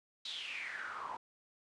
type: noise with band-pass filter sweep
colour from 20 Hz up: pink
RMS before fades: -43 dBFS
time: 0.25-1.17 s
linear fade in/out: 5 ms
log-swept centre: 3900 to 890 Hz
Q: 8.3
effects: resampled to 22050 Hz